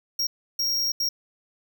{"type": "tone bursts at uneven times", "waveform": "square", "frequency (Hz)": 5590, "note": "F8", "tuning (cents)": 1, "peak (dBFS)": -23, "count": 3, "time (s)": [[0.19, 0.27], [0.59, 0.92], [1, 1.09]], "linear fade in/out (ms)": 5, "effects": ["10-bit"]}